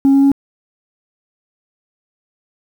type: tone with pitch steps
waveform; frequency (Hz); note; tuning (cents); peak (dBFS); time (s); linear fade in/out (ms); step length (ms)
sine; 273.4 / 275.3 / 277.3; C#4 / C#4 / C#4; -24 / -12 / +1; -5; 0.05-0.317; 0; 89
effects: tanh soft clip ceiling -6 dBFS + 7-bit